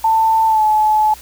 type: tone with pitch glide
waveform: sine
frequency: 890 to 858.2 Hz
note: A5 to A5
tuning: +20 to -43 cents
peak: -10 dBFS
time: 0.04-1.14 s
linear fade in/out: 5 ms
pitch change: -63 cents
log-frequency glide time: 0.47-0.63 s
effects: added 60 Hz sine -42 dBFS peak until 1.21 s + white hiss -39 dBFS RMS until 1.21 s